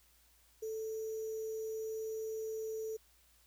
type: tone with sample-and-hold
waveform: sine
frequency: 440.4 Hz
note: A4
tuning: 2 cents sharp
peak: -37 dBFS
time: 0.62-2.97 s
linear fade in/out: 10 ms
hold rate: 6300 Hz
effects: added 58 Hz sine -70 dBFS peak until 3.46 s + white hiss -68 dBFS RMS until 3.46 s